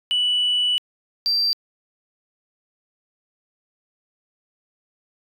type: tone pair in turn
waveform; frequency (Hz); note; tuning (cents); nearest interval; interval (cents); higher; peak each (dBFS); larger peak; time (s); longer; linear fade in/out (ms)
sine; 2960 / 4699; F#7 / D8; 0 / 0; minor sixth; 800; second; -16; neither; 0.11-0.78 / 1.26-1.53; first; 0
effects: tanh soft clip ceiling -14 dBFS